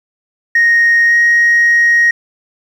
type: tone with pitch glide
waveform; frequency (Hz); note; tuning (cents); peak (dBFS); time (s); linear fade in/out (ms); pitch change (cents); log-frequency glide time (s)
sine; 1864.7 to 1878.8; A#6 to A#6; 0 to +13; -5; 0.55-2.11; 5; +13; 1.07-1.14
effects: tanh soft clip ceiling -4 dBFS + 7-bit